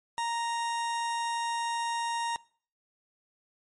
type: tone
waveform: 40% pulse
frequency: 932.3 Hz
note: A#5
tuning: in tune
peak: -28 dBFS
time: 0.18-2.36 s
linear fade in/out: 0 ms
effects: noise-tail reverb RT60 0.5 s tail -23 dB re dry + MP3 48 kbps